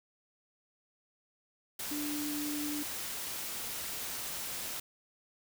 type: tone in noise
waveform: sine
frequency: 295.5 Hz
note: D4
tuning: 11 cents sharp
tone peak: -35 dBFS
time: 1.91-2.83 s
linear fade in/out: 5 ms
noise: white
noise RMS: -39 dBFS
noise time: 1.79-4.8 s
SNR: +1 dB
effects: none